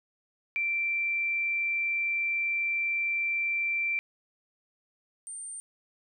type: tone pair in turn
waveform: sine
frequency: 2349 / 8869 Hz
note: D7 / C#9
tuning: 0 / 0 cents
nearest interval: octave + major seventh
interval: 2300 cents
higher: second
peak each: -26 / -37 dBFS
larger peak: first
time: 0.56-3.99 / 5.27-5.6 s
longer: first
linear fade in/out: 0 ms
effects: none